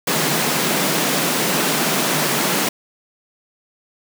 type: high-pass noise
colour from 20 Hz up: pink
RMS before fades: -19 dBFS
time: 0.07-2.69 s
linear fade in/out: 5 ms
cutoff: 140 Hz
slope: 96 dB/octave
effects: none